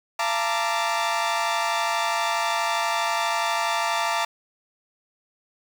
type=chord; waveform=sawtooth; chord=Bb major seventh; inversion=second; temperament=equal with one note detuned; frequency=682.1 / 880 / 932.3 / 1174.7 Hz; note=F5 / A5 / Bb5 / D6; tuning=-41 / 0 / 0 / 0 cents; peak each=-24 dBFS; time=0.19-4.25 s; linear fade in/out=5 ms; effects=low-pass 7000 Hz 12 dB/octave + 7-bit